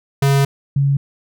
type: tone pair in turn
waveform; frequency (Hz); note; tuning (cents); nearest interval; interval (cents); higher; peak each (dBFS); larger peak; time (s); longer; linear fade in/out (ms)
square / sine; 138.59 / 139.47; C#3 / C#3; 0 / +11; unison; 11; second; -12; neither; 0.22-0.45 / 0.76-0.97; first; 5
effects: none